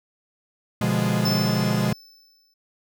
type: chord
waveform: 45% pulse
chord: B diminished seventh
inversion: none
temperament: equal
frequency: 123.47 / 146.83 / 174.61 / 207.7 Hz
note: B2 / D3 / F3 / Ab3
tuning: 0 / 0 / 0 / 0 cents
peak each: -25 / -29 / -26 / -24 dBFS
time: 0.81-1.93 s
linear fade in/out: 5 ms
type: tone with exponential decay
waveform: square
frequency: 5274 Hz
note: E8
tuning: in tune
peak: -23 dBFS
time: 1.25-2.54 s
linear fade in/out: 5 ms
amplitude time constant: 280 ms
effects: none